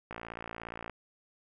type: click train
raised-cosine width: 0.5 ms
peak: -25 dBFS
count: 46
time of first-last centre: 0.11-0.897 s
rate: 57.2 Hz
effects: none